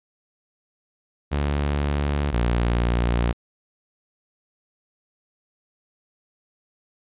sawtooth tone pair in turn, 72.1 / 59.12 Hz, D2 / A#1, -31 / +25 cents, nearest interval minor third, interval 344 cents, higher first, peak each -17 / -15 dBFS, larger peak second, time 1.31-2.32 / 2.32-3.33 s, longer neither, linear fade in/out 20 ms, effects resampled to 8000 Hz

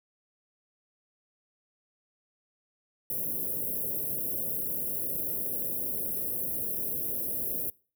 white band-stop noise, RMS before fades -32 dBFS, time 3.1-7.7 s, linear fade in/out 2 ms, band 600 to 11000 Hz, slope 48 dB/octave, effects noise-tail reverb RT60 0.4 s tail -24 dB re dry + high-pass 80 Hz 12 dB/octave

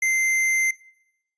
square tone, 2081 Hz, C7, 10 cents flat, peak -20 dBFS, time 0.02-0.71 s, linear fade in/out 5 ms, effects noise-tail reverb RT60 0.8 s tail -20 dB re dry + resampled to 22050 Hz

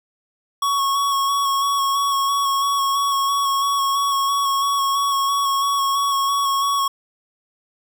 square tone with vibrato, 1108.7 Hz, C#6, in tune, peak -18 dBFS, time 0.62-6.88 s, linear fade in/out 5 ms, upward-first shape square, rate 3 Hz, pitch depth 18 cents each way, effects none

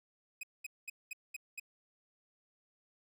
45% pulse tone bursts, 2515 Hz, D#7, 18 cents sharp, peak -40 dBFS, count 6, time 0.41-1.598 s, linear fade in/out 5 ms, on 23 ms, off 210 ms, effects none

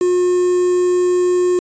triangle tone with quantisation, 359.4 Hz, F4, 50 cents sharp, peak -10 dBFS, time 0.01-1.59 s, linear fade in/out 2 ms, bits 5, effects resampled to 16000 Hz

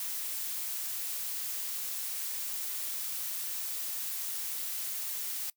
blue noise, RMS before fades -36 dBFS, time 0-5.5 s, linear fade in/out 2 ms, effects noise-tail reverb RT60 0.1 s tail -22 dB re dry

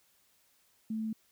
sine tone, 220 Hz, A3, in tune, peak -32 dBFS, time 0.9-1.13 s, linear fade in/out 5 ms, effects white hiss -69 dBFS RMS until 1.31 s

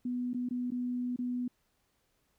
sine tone with dropouts, 246.9 Hz, B3, in tune, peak -31 dBFS, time 0.05-1.48 s, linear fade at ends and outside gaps 5 ms, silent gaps 0.334-0.344 / 0.489-0.508 / 0.706-0.718 / 1.162-1.188 s, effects pink hiss -75 dBFS RMS until 2.38 s

